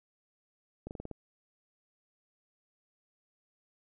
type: slowing click train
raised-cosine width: 2 ms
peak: -27 dBFS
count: 6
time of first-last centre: 0.87-1.113 s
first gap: 39 ms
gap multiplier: 1.11
effects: none